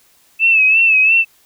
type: tone with vibrato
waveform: sine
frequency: 2617 Hz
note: E7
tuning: 13 cents flat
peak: -8 dBFS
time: 0.39-1.25 s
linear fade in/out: 50 ms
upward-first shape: sine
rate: 2.9 Hz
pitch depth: 62 cents each way
effects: white hiss -53 dBFS RMS until 1.45 s